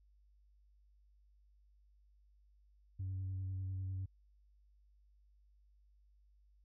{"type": "tone with vibrato", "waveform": "sine", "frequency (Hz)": 94.5, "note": "F#2", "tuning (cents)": 37, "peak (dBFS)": -36, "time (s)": [2.99, 4.06], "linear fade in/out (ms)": 10, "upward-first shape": "triangle", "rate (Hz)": 10, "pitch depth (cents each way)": 22, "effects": ["tanh soft clip ceiling -36 dBFS", "added 50 Hz sine -65 dBFS peak until 6.64 s"]}